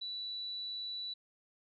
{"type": "tone", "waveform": "sine", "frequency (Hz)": 3951, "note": "B7", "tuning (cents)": 0, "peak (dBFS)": -38, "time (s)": [0.01, 1.14], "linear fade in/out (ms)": 10, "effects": []}